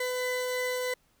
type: tone pair together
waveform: 40% pulse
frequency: 501.5 / 2009 Hz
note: B4 / B6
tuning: +26 / +29 cents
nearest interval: 2 octaves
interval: 2403 cents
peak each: -29 / -34 dBFS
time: 0-0.94 s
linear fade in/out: 5 ms
effects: pink hiss -68 dBFS RMS until 1.2 s